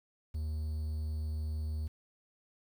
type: tone with quantisation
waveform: triangle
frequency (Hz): 77.2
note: D#2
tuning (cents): -13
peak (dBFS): -31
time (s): 0.34-1.88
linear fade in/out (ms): 10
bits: 10
effects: none